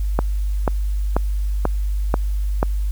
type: click train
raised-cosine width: 1 ms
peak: -3 dBFS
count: 6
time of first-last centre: 0.19-2.629 s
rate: 2.05 Hz
effects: added 50 Hz sine -18 dBFS peak until 2.91 s + white hiss -48 dBFS RMS until 2.91 s